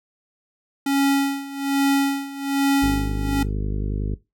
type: tone with tremolo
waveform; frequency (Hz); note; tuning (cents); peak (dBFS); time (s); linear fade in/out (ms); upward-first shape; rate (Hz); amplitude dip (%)
square; 277.2; C#4; 0; -16; 0.86-3.43; 5; sine; 1.2; 85
type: harmonic tone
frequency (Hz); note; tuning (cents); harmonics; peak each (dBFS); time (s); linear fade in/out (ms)
50.9; G#1; -34; 1 / 2 / 3 / 4 / 5 / 6 / 7 / 8 / 9; -23 / -29 / -33 / -35 / -37 / -39 / -40 / -41 / -42; 2.82-4.15; 10
effects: noise-tail reverb RT60 0.2 s tail -17 dB re dry